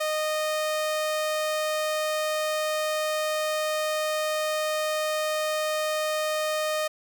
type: tone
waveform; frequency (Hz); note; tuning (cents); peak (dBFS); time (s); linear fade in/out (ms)
sawtooth; 617; D#5; -15; -21; 0-6.88; 10
effects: none